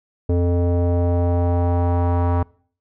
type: tone with low-pass filter sweep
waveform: square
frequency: 87.31 Hz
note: F2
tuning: in tune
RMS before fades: -18 dBFS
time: 0.29-2.43 s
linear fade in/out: 5 ms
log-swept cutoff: 480 to 1000 Hz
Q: 2.4
effects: noise-tail reverb RT60 0.5 s tail -24 dB re dry